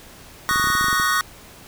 square chord, D# minor seventh, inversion third, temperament equal with one note detuned, 1113.2 / 1244.5 / 1480 / 1864.7 Hz, C#6 / D#6 / F#6 / A#6, +7 / 0 / 0 / 0 cents, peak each -24 dBFS, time 0.49-1.21 s, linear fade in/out 0 ms
clicks, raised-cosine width 3 ms, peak -18 dBFS, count 12, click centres 0.511 / 0.559 / 0.598 / 0.642 / 0.672 / 0.702 / 0.752 / 0.811 / 0.843 / 0.884 / 0.929 / 0.999 s
effects pink hiss -44 dBFS RMS until 1.67 s

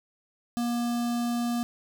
square tone with notch filter, 238.2 Hz, A#3, 38 cents sharp, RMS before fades -28 dBFS, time 0.57-1.63 s, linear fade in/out 0 ms, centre 2100 Hz, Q 1.6, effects none

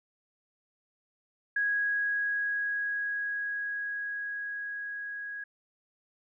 sine tone with level ramp, 1655 Hz, G#6, 6 cents flat, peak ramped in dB -25 to -36 dBFS, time 1.56-5.44 s, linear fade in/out 5 ms, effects none

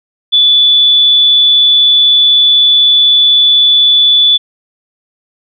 sine tone, 3464 Hz, A7, 28 cents flat, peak -4 dBFS, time 0.32-4.38 s, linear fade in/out 20 ms, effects none

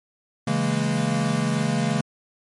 square chord, A# half-diminished seventh, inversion first, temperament equal with one note detuned, 138.59 / 164.81 / 207.7 / 230.5 Hz, C#3 / E3 / G#3 / A#3, 0 / 0 / 0 / -19 cents, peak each -27 dBFS, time 0.47-2.01 s, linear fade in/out 5 ms, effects MP3 48 kbps

